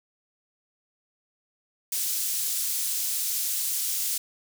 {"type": "high-pass noise", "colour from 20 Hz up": "pink", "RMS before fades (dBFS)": -28, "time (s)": [1.92, 4.18], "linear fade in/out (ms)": 5, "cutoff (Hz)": 6800, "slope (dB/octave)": 12, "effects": []}